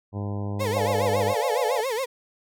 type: harmonic tone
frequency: 101.5 Hz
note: G#2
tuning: 39 cents flat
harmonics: 1 / 2 / 3 / 4 / 5 / 6 / 7 / 8 / 9 / 10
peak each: -28 / -34 / -38 / -40 / -42 / -44 / -45 / -46 / -47 / -48 dBFS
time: 0.12-1.35 s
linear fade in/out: 50 ms
type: tone with vibrato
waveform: 35% pulse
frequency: 482.9 Hz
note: B4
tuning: 39 cents flat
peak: -23 dBFS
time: 0.59-2.06 s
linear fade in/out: 20 ms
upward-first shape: sine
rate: 7.2 Hz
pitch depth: 210 cents each way
type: chord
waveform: sine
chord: B diminished seventh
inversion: none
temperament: equal with one note detuned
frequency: 493.9 / 587.3 / 698.5 / 846.1 Hz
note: B4 / D5 / F5 / Ab5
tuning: 0 / 0 / 0 / +32 cents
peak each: -30 / -29 / -30 / -30 dBFS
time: 0.76-1.81 s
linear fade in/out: 5 ms
effects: none